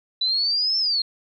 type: exponential two-way sweep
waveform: sine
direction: up then down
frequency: 3951 to 5370 to 4187 Hz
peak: -19 dBFS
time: 0.21-1.02 s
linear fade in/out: 5 ms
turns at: 0.78 s
effects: none